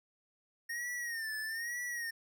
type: tone with vibrato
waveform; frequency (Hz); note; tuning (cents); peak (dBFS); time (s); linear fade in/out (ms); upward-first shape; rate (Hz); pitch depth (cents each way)
square; 1842; A#6; -21; -37; 0.69-2.11; 10; sine; 1.1; 99
effects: none